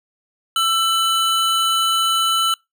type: tone pair together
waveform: square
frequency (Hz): 1335 / 2997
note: E6 / F#7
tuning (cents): +22 / +22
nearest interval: octave + major second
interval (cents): 1400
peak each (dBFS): -19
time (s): 0.56-2.54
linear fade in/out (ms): 2
effects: noise-tail reverb RT60 0.2 s tail -26 dB re dry